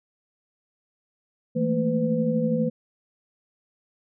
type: tone cluster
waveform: sine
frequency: 164.6 / 215.1 / 227.3 / 504 Hz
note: E3 / A3 / A#3 / B4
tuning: -2 / -39 / -43 / +35 cents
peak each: -27 / -30 / -24 / -26 dBFS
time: 1.55-2.7 s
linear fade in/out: 20 ms
effects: none